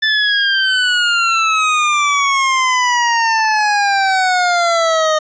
25% pulse exponential sweep, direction down, 1760 to 615 Hz, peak -8 dBFS, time 0.02-5.19 s, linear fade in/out 10 ms, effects resampled to 16000 Hz

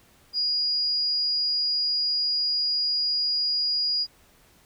sine tone, 4877 Hz, D#8, 35 cents flat, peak -22 dBFS, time 0.33-4.07 s, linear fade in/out 50 ms, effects pink hiss -58 dBFS RMS until 4.65 s

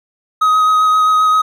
triangle tone with vibrato, 1261 Hz, D#6, 23 cents sharp, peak -7 dBFS, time 0.41-1.42 s, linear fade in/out 10 ms, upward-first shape sine, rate 7.6 Hz, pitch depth 12 cents each way, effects none

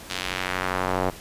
square tone with band-pass filter sweep, 46.14 Hz, F#1, 4 cents flat, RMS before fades -27 dBFS, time 0.09-1.11 s, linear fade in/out 20 ms, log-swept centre 4000 to 660 Hz, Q 1.1, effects pink hiss -42 dBFS RMS until 1.2 s + resampled to 32000 Hz

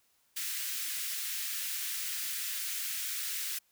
white high-pass noise, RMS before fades -36 dBFS, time 0.36-3.59 s, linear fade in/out 10 ms, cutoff 1600 Hz, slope 24 dB/octave, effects white hiss -71 dBFS RMS until 3.71 s

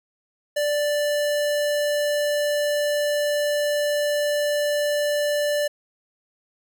square tone, 587.3 Hz, D5, in tune, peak -21 dBFS, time 0.56-5.68 s, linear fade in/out 10 ms, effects none

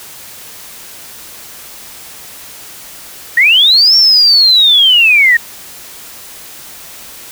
sine linear two-way sweep, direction up then down, 1825 to 5500 to 1825 Hz, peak -4 dBFS, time 3.37-5.37 s, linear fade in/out 5 ms, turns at 3.96 s, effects white hiss -32 dBFS RMS until 7.31 s

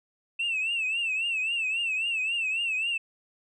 sine tone with vibrato, 2662 Hz, E7, 16 cents sharp, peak -24 dBFS, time 0.39-2.98 s, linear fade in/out 10 ms, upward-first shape triangle, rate 3.7 Hz, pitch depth 120 cents each way, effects tanh soft clip ceiling -23 dBFS

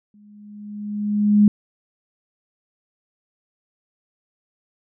sine tone with exponential growth, 207.7 Hz, G#3, in tune, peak -8 dBFS, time 0.14-1.48 s, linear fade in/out 2 ms, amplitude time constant 290 ms, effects none

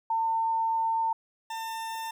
sine / 40% pulse tone pair in turn, 902 / 898.7 Hz, A5 / A5, +43 / +36 cents, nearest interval unison, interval 7 cents, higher first, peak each -24 / -32 dBFS, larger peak first, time 0.1-1.13 / 1.5-2.11 s, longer first, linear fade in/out 5 ms, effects 11-bit

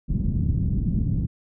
white low-pass noise, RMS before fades -23 dBFS, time 0.08-1.27 s, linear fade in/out 20 ms, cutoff 180 Hz, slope 24 dB/octave, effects none

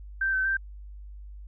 sine tone with pitch steps, 1564 / 1533 / 1569 Hz, G6 / G6 / G6, -4 / -39 / +1 cents, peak -23 dBFS, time 0.21-0.57 s, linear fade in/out 5 ms, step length 120 ms, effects added 50 Hz sine -40 dBFS peak until 1.47 s

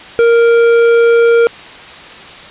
triangle tone with tanh clipping, 466.2 Hz, A#4, in tune, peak -7 dBFS, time 0.19-1.47 s, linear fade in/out 0 ms, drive 15 dB, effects white hiss -32 dBFS RMS until 2.5 s + resampled to 8000 Hz

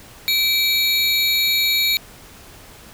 square tone cluster, 2320 / 3805 / 4311 Hz, D7 / A#7 / C#8, -22 / +35 / -49 cents, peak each -21 dBFS, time 0.28-1.97 s, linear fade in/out 0 ms, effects pink hiss -43 dBFS RMS until 2.93 s

